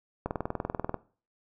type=click train; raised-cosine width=1 ms; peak=-16 dBFS; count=15; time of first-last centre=0.26-0.943 s; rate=20.5 Hz; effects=noise-tail reverb RT60 0.4 s tail -19 dB re dry